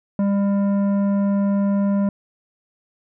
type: tone with tanh clipping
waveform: triangle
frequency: 199.8 Hz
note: G3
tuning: 33 cents sharp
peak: -18 dBFS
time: 0.19-2.09 s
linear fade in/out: 2 ms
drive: 15 dB
effects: none